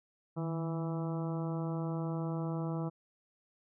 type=harmonic tone with a mistuned harmonic; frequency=164.81 Hz; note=E3; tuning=in tune; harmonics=1 / 2 / 3 / 4 / 5 / 6 / 7 / 8; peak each=-34 / -40 / -44 / -46 / -48 / -50 / -51 / -52 dBFS; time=0.36-2.9 s; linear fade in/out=20 ms; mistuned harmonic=1; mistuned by=-59 cents; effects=none